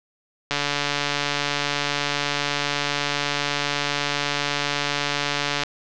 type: click train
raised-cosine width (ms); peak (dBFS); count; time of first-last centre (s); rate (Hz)
0.2; -5; 739; 0.51-5.635; 144
effects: low-pass 6000 Hz 12 dB/octave